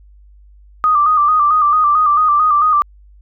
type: tone with vibrato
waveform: sine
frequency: 1209 Hz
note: D6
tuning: 50 cents sharp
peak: -9 dBFS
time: 0.84-2.82 s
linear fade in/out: 0 ms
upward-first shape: square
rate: 4.5 Hz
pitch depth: 51 cents each way
effects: added 50 Hz sine -41 dBFS peak until 3.21 s

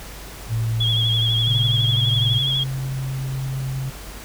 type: tone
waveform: sine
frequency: 113.1 Hz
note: A2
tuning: 48 cents sharp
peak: -19 dBFS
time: 0.48-2.42 s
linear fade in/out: 50 ms
type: tone with vibrato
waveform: sine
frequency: 3322 Hz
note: G#7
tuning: in tune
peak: -19 dBFS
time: 0.8-2.64 s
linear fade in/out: 10 ms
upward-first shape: sine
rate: 12 Hz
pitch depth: 50 cents each way
type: tone with pitch glide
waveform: sine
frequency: 134.3 to 133.06 Hz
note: C3 to C3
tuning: +46 to +29 cents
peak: -23 dBFS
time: 1.47-3.9 s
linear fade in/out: 5 ms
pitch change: -17 cents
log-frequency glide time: 2.28-2.55 s
effects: added 50 Hz sine -38 dBFS peak until 4.24 s + pink hiss -38 dBFS RMS until 4.24 s

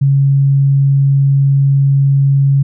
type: tone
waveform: sine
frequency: 138.3 Hz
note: C#3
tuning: 4 cents flat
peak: -7 dBFS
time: 0.01-2.63 s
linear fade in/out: 10 ms
effects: none

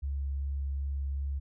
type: tone with vibrato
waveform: sine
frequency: 69.3 Hz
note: C#2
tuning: in tune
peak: -30 dBFS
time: 0.02-1.4 s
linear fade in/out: 20 ms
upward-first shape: sine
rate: 2.6 Hz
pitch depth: 8 cents each way
effects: none

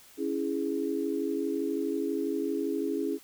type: chord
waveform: sine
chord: C# minor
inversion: none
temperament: equal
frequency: 277.2 / 329.6 / 415.3 Hz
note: C#4 / E4 / G#4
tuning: 0 / 0 / 0 cents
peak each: -32 dBFS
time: 0.17-3.19 s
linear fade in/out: 50 ms
effects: white hiss -55 dBFS RMS until 3.23 s

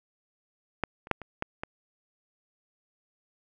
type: clicks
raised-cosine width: 0.5 ms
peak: -11 / -29 / -8 / -26 / -14 / -18 dBFS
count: 6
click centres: 0.837 / 1.071 / 1.113 / 1.217 / 1.424 / 1.635 s
effects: none

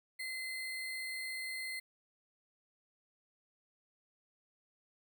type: tone with sample-and-hold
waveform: sine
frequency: 2057 Hz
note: C7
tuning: 30 cents flat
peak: -38 dBFS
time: 0.19-1.8 s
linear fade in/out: 10 ms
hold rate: 6300 Hz
effects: none

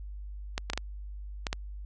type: clicks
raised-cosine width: 0.2 ms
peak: -13 dBFS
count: 6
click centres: 0.579 / 0.7 / 0.734 / 0.776 / 1.468 / 1.529 s
effects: added 50 Hz sine -38 dBFS peak until 1.85 s + resampled to 22050 Hz

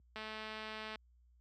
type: click train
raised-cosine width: 0.3 ms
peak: -29 dBFS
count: 174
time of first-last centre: 0.16-0.957 s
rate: 217 Hz
effects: added 60 Hz sine -48 dBFS peak until 1.4 s + high-pass 150 Hz 12 dB/octave

